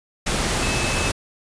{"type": "tone in noise", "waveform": "sine", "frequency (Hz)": 2600, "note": "E7", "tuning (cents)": -24, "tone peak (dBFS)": -28, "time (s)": [0.62, 1.09], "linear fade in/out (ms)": 10, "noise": "pink", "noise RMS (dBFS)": -22, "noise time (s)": [0.26, 1.12], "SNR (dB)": -9, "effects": ["resampled to 22050 Hz"]}